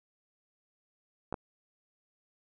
clicks, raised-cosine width 1 ms, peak -21 dBFS, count 2, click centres 1.326 / 1.342 s, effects none

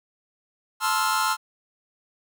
45% pulse chord, F major seventh, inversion first, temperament just, 873.1 / 1047.7 / 1309.6 / 1396.9 Hz, A5 / C6 / E6 / F6, -14 / +2 / -12 / 0 cents, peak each -27 dBFS, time 0.8-1.37 s, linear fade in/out 50 ms, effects none

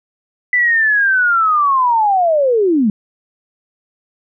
sine linear sweep, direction down, 1999 to 196 Hz, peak -10 dBFS, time 0.53-2.9 s, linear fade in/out 2 ms, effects none

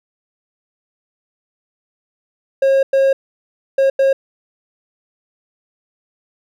triangle tone bursts at uneven times, 541 Hz, C#5, 42 cents flat, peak -8 dBFS, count 4, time 2.62-2.83 / 2.93-3.13 / 3.78-3.9 / 3.99-4.13 s, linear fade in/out 5 ms, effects none

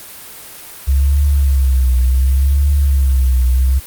sine tone with vibrato, 67 Hz, C2, 42 cents sharp, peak -9 dBFS, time 0.87-3.8 s, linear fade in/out 20 ms, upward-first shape triangle, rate 0.68 Hz, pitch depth 130 cents each way, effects white hiss -34 dBFS RMS until 3.86 s + Opus 32 kbps

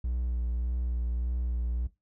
triangle tone with vibrato, 60.3 Hz, B1, 41 cents flat, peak -26 dBFS, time 0.04-1.87 s, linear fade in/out 5 ms, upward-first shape sine, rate 1.7 Hz, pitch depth 27 cents each way, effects noise-tail reverb RT60 0.2 s tail -17 dB re dry

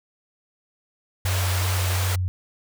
pink high-pass noise, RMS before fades -29 dBFS, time 1.25-2.16 s, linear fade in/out 10 ms, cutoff 570 Hz, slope 12 dB/octave
sine tone with vibrato, 92.1 Hz, F#2, 7 cents flat, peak -21 dBFS, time 1.25-2.28 s, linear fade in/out 0 ms, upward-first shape triangle, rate 2.7 Hz, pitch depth 21 cents each way
effects none

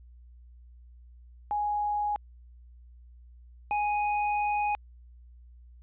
sine / square tone pair in turn, 830.6 / 830.6 Hz, G#5 / G#5, 0 / 0 cents, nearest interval unison, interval 0 cents, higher neither, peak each -26 dBFS, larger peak neither, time 1.51-2.16 / 3.71-4.75 s, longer second, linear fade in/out 0 ms, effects added 60 Hz sine -49 dBFS peak until 5.82 s + resampled to 8000 Hz

